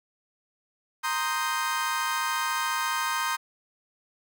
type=chord; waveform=35% pulse; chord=C minor seventh; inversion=third; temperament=equal; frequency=932.3 / 1046.5 / 1244.5 / 1568 Hz; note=Bb5 / C6 / Eb6 / G6; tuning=0 / 0 / 0 / 0 cents; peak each=-30 dBFS; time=1.03-3.37 s; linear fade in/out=20 ms; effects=none